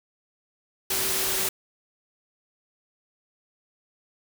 sine tone in noise, 381.6 Hz, G4, 47 cents flat, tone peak -37 dBFS, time 0.9-1.49 s, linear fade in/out 5 ms, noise white, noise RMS -26 dBFS, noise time 0.9-1.49 s, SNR -14 dB, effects none

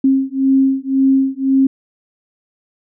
sine beating tone pair, 267.2 / 269.1 Hz, C4 / C4, +36 / +49 cents, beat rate 1.9 Hz, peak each -14 dBFS, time 0.04-1.67 s, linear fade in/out 5 ms, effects none

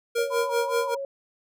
square tone with tremolo, 470 Hz, A#4, 14 cents sharp, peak -22 dBFS, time 0.15-0.95 s, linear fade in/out 10 ms, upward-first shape sine, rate 5.2 Hz, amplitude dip 90%
sine tone with pitch glide, 554.4 to 550.6 Hz, C#5 to C#5, 0 to -12 cents, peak -29 dBFS, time 0.18-1.05 s, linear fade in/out 2 ms, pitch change -12 cents, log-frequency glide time 0.44-0.58 s
sine tone with vibrato, 982 Hz, B5, 10 cents flat, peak -29 dBFS, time 0.3-0.97 s, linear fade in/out 20 ms, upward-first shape square, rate 2.6 Hz, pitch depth 42 cents each way
effects none

